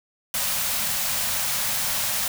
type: band-stop noise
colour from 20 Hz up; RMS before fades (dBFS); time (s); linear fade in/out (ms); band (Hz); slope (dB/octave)
white; -25; 0.34-2.28; 2; 240 to 510; 96
effects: none